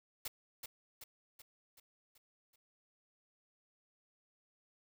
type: noise with echo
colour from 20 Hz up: white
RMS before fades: -41 dBFS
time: 0.25-0.28 s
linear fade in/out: 5 ms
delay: 380 ms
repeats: 6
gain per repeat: -5 dB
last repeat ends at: 2.56 s
effects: none